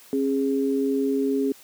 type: tone pair together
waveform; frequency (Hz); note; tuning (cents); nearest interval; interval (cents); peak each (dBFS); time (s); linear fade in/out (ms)
sine; 271 / 413.1; C#4 / G#4; -39 / -9; perfect fifth; 730; -22 / -24; 0.13-1.52; 0
effects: white hiss -50 dBFS RMS until 1.63 s + high-pass 150 Hz 12 dB/octave